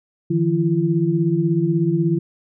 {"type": "tone cluster", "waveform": "sine", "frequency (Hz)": [153.4, 169.8, 338.2], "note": ["D#3", "F3", "E4"], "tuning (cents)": [-24, -48, 44], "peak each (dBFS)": -20, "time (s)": [0.3, 2.19], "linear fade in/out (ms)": 10, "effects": []}